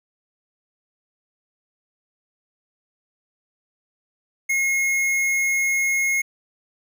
triangle tone with hard clipping, 2160 Hz, C#7, 45 cents flat, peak -20 dBFS, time 4.49-6.22 s, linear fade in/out 10 ms, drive 17 dB, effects none

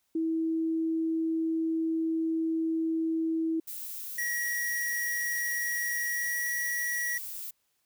sine tone, 324.2 Hz, E4, 29 cents flat, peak -26 dBFS, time 0.15-3.6 s, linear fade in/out 5 ms
violet noise, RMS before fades -39 dBFS, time 3.67-7.51 s, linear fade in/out 10 ms
square tone with pitch glide, 1910 to 1925.5 Hz, A#6 to B6, +42 to -44 cents, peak -30 dBFS, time 4.18-7.18 s, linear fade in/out 5 ms, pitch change +14 cents, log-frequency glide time 6.07-6.47 s
effects white hiss -75 dBFS RMS until 7.85 s

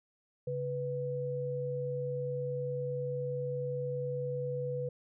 sine tone pair together, 138.59 / 493.9 Hz, C#3 / B4, 0 / 0 cents, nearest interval octave + minor seventh, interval 2200 cents, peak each -37 / -34 dBFS, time 0.47-4.89 s, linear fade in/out 5 ms, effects none

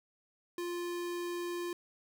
square tone, 349.2 Hz, F4, in tune, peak -36 dBFS, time 0.58-1.73 s, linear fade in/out 2 ms, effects none

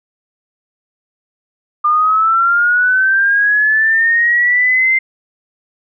sine linear sweep, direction up, 1198 to 2093 Hz, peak -9 dBFS, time 1.84-4.99 s, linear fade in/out 10 ms, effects none

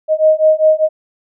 sine beating tone pair, 622.3 / 627.3 Hz, D#5 / D#5, 0 / +14 cents, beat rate 5 Hz, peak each -11 dBFS, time 0.08-0.89 s, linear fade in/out 50 ms, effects none

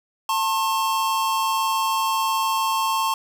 square tone pair together, 893 / 1074.4 Hz, A5 / C6, +25 / +46 cents, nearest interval minor third, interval 321 cents, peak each -24 / -23 dBFS, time 0.29-3.14 s, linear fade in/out 2 ms, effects 9-bit

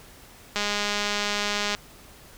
click train, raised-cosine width 0.2 ms, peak -9 dBFS, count 246, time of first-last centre 0.56-1.749 s, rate 206 Hz, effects pink hiss -49 dBFS RMS until 2.37 s

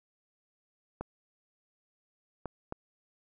clicks, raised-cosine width 1 ms, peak -22 dBFS, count 3, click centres 1.01 / 2.457 / 2.724 s, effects none

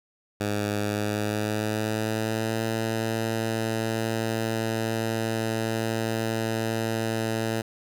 10% pulse tone with pitch glide, 103.7 to 112.43 Hz, G#2 to A2, -2 to +38 cents, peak -17 dBFS, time 0.4-7.62 s, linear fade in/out 10 ms, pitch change +140 cents, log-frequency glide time 0.82-2.59 s, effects none

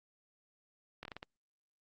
slowing click train, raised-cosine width 0.3 ms, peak -28 dBFS, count 6, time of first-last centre 1.03-1.229 s, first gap 22 ms, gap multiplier 1.3, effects Opus 48 kbps

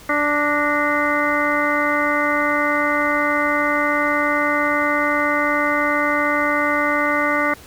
harmonic tone with a mistuned harmonic, 293.4 Hz, D4, 2 cents flat, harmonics 1 / 2 / 3 / 4 / 5 / 6 / 7, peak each -24 / -23 / -28 / -22 / -24 / -26 / -23 dBFS, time 0.09-7.54 s, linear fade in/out 5 ms, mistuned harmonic 6, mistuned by +92 cents, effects pink hiss -43 dBFS RMS until 7.66 s

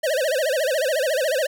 square tone with vibrato, 571 Hz, D5, 49 cents flat, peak -20 dBFS, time 0.03-1.47 s, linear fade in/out 10 ms, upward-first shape sine, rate 14 Hz, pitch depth 220 cents each way, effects none

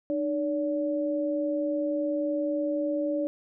sine tone pair together, 303.5 / 573 Hz, D#4 / D5, -43 / -43 cents, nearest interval major seventh, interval 1100 cents, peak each -28 dBFS, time 0.1-3.27 s, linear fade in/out 0 ms, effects none

